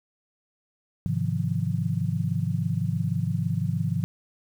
sine chord, F minor seventh, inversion first, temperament just, 104.77 / 130.96 / 157.15 / 174.61 Hz, Ab2 / C3 / Eb3 / F3, +16 / +2 / +18 / 0 cents, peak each -29 dBFS, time 1.06-4.04 s, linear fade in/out 0 ms, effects 9-bit

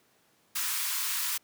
white high-pass noise, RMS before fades -31 dBFS, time 0.55-1.38 s, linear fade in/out 10 ms, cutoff 930 Hz, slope 96 dB/octave, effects pink hiss -66 dBFS RMS until 1.43 s + high-pass 150 Hz 12 dB/octave

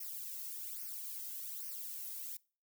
violet noise with flanger, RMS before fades -44 dBFS, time 0-2.37 s, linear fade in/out 5 ms, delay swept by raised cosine 0.26 to 1.76 ms, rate 1.2 Hz, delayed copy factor -0.8, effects noise-tail reverb RT60 0.4 s tail -24 dB re dry

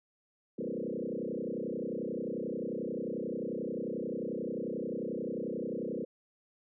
sine tone with frequency modulation, 353.9 Hz, F4, 23 cents sharp, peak -33 dBFS, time 0.58-6.05 s, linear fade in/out 10 ms, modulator 31.3 Hz, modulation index 5.3, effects none

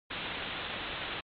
white low-pass noise, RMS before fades -38 dBFS, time 0.1-1.21 s, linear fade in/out 10 ms, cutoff 3800 Hz, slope 96 dB/octave, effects MP3 48 kbps

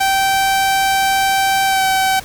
sawtooth tone with pitch glide, 777 to 765.9 Hz, G5 to G5, -16 to -40 cents, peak -9 dBFS, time 0-2.2 s, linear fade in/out 10 ms, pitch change -24 cents, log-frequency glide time 1.66-1.83 s, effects pink hiss -35 dBFS RMS until 2.24 s

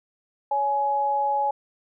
sine tone pair together, 560.6 / 840 Hz, C#5 / G#5, +19 / +19 cents, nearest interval perfect fifth, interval 700 cents, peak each -29 / -21 dBFS, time 0.51-1.51 s, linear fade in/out 5 ms, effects none

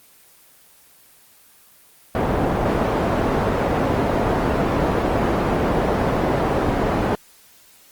white low-pass noise, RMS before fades -20 dBFS, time 2.15-7.15 s, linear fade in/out 0 ms, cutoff 670 Hz, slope 12 dB/octave, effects white hiss -51 dBFS RMS until 7.91 s + Opus 24 kbps

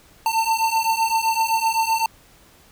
square beating tone pair, 893 / 900.8 Hz, A5 / A5, +25 / +40 cents, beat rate 7.8 Hz, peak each -23 / -21 dBFS, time 0.26-2.06 s, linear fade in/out 2 ms, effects pink hiss -52 dBFS RMS until 2.71 s

